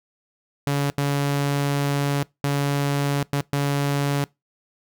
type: tone bursts at uneven times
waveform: sawtooth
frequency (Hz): 141.9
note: C#3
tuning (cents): +41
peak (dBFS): -16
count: 5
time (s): 0.67-0.9 / 0.98-2.23 / 2.44-3.23 / 3.33-3.41 / 3.53-4.24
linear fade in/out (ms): 0
effects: noise-tail reverb RT60 0.2 s tail -23 dB re dry